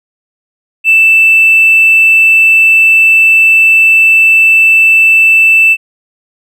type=tone with hard clipping; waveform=sine; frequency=2650 Hz; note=E7; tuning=9 cents sharp; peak=-3 dBFS; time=0.84-5.77 s; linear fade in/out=50 ms; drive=1 dB; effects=none